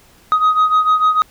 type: beating tone pair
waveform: sine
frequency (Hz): 1254 / 1260.7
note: D#6 / D#6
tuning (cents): +13 / +22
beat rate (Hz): 6.7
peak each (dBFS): -10 / -14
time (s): 0.32-1.22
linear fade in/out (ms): 0
effects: tanh soft clip ceiling -8 dBFS + pink hiss -49 dBFS RMS until 1.3 s